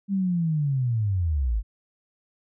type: linear sweep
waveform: sine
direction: down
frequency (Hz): 201.2 to 47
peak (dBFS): -21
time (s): 0.08-1.63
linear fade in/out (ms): 50
effects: none